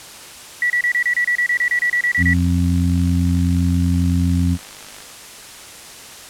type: tone bursts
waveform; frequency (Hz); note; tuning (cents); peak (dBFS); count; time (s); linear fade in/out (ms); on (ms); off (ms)
sine; 1947; B6; -25; -14; 16; 0.62-2.335; 2; 80; 29
type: click train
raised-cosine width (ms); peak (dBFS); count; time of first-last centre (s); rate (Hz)
0.2; -22; 179; 1.52-5.024; 50.8
type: harmonic tone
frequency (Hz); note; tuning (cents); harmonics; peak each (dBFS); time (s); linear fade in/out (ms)
87.7; F2; +8; 1 / 2 / 3; -16 / -19 / -21; 2.17-4.58; 50
effects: white hiss -37 dBFS RMS until 6.29 s + low-pass 10000 Hz 12 dB/octave